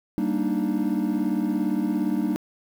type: chord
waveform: triangle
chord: Eb major seventh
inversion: first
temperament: equal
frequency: 196 / 233.1 / 293.7 / 311.1 Hz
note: G3 / Bb3 / D4 / Eb4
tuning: 0 / 0 / 0 / 0 cents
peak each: -25 dBFS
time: 0.18-2.36 s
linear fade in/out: 0 ms
effects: tanh soft clip ceiling -12 dBFS + 8-bit